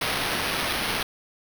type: noise with sample-and-hold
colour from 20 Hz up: white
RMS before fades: -27 dBFS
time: 0.01-1.03 s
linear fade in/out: 5 ms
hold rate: 7350 Hz
effects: none